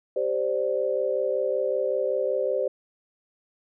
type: chord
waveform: sine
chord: G suspended fourth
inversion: none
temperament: just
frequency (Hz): 392 / 522.7 / 588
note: G4 / C5 / D5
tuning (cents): 0 / -2 / +2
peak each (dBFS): -29 / -25 / -28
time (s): 0.16-2.68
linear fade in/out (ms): 5
effects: none